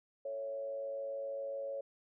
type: tone with frequency modulation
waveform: sine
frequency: 554.4 Hz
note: C#5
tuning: in tune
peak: -37 dBFS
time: 0.25-1.81 s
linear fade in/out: 5 ms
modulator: 107 Hz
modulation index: 0.44
effects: none